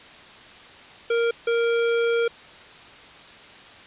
square tone bursts at uneven times, 466.2 Hz, A#4, in tune, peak -20 dBFS, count 2, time 1.1-1.31 / 1.47-2.28 s, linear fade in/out 5 ms, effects white hiss -45 dBFS RMS until 3.86 s + resampled to 8000 Hz

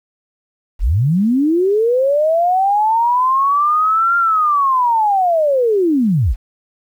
sine linear two-way sweep, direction up then down, 30.36 to 1396.9 to 30.36 Hz, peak -11 dBFS, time 0.79-6.36 s, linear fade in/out 50 ms, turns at 4.17 s, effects 8-bit

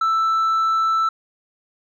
triangle tone with hard clipping, 1323 Hz, E6, 6 cents sharp, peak -15 dBFS, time 0.01-1.09 s, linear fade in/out 5 ms, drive 1 dB, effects none

